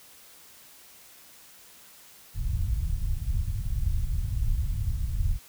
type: low-pass noise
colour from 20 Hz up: pink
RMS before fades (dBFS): -27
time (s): 2.34-5.39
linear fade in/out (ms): 50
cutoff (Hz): 110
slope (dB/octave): 24
effects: white hiss -52 dBFS RMS until 5.48 s